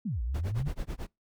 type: exponential two-way sweep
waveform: sine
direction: down then up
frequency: 248.9 to 53.5 to 155 Hz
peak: -29 dBFS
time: 0.05-0.69 s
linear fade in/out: 10 ms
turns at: 0.22 s
type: noise with tremolo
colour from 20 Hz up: brown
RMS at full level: -33 dBFS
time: 0.34-1.07 s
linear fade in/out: 5 ms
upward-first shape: sine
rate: 9.1 Hz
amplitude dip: 100%
effects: noise-tail reverb RT60 0.2 s tail -25 dB re dry